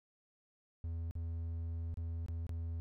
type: tone with dropouts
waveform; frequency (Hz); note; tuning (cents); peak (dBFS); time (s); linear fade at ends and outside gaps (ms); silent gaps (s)
triangle; 83; E2; +12; -35; 0.84-2.8; 0; 1.11-1.153 / 1.942-1.972 / 2.262-2.284 / 2.467-2.493
effects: none